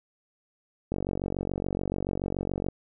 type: click train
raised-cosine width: 2 ms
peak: -16 dBFS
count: 84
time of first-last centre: 0.92-2.686 s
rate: 47 Hz
effects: none